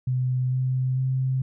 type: tone with pitch steps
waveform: sine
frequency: 127.4 / 129.1 / 130.83 Hz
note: C3 / C3 / C3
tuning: -46 / -23 / 0 cents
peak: -21 dBFS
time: 0.07-1.42 s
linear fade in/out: 5 ms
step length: 450 ms
effects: none